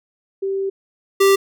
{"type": "tone pair in turn", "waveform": ["sine", "square"], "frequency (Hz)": [389.3, 392], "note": ["G4", "G4"], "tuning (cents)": [-12, 0], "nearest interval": "unison", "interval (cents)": 12, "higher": "second", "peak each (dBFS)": [-19, -11], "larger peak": "second", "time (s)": [[0.42, 0.7], [1.2, 1.36]], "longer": "first", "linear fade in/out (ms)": 10, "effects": []}